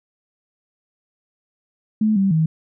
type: tone with pitch steps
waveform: sine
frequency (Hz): 215.8 / 194.6 / 159.3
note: A3 / G3 / D#3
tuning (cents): -33 / -12 / +41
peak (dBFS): -14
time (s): 2.01-2.46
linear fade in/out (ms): 5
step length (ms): 150
effects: none